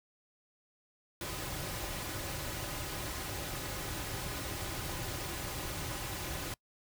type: noise with comb filter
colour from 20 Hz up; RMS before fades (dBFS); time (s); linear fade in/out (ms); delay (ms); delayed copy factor
pink; -39; 1.21-6.54; 2; 4.4; -0.5
effects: noise-tail reverb RT60 0.1 s tail -25 dB re dry